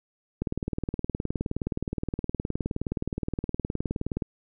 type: click train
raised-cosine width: 3 ms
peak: -15 dBFS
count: 74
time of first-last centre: 0.42-4.222 s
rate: 19.2 Hz
effects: none